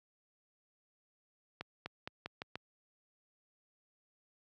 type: accelerating click train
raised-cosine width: 0.3 ms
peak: -24 dBFS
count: 6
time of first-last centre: 1.61-2.556 s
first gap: 250 ms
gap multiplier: 0.86
effects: high-pass 80 Hz 12 dB/octave